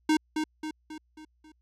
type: tone with echo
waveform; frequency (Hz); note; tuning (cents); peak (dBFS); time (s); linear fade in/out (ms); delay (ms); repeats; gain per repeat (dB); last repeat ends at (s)
square; 310.1; D#4; -6; -21; 0.09-0.17; 5; 270; 5; -6; 1.52
effects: added 60 Hz sine -66 dBFS peak until 1.61 s + low-pass 8000 Hz 12 dB/octave